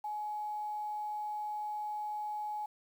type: tone with quantisation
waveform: sine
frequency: 843 Hz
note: G#5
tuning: 26 cents sharp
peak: -35 dBFS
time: 0.04-2.66 s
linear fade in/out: 5 ms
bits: 10
effects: none